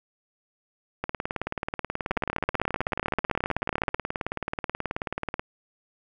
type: two click trains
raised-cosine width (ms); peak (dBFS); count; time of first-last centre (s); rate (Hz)
0.5; -9 / -13; 30 / 82; 2.11-3.945 / 1.04-5.395; 15.8 / 18.6
effects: none